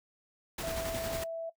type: noise with tremolo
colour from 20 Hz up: pink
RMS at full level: -37 dBFS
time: 0.58-1.24 s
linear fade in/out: 5 ms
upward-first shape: square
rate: 11 Hz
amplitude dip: 30%
type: tone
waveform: sine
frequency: 659.3 Hz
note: E5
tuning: in tune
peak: -34 dBFS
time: 0.63-1.5 s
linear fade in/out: 10 ms
effects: noise-tail reverb RT60 0.1 s tail -19 dB re dry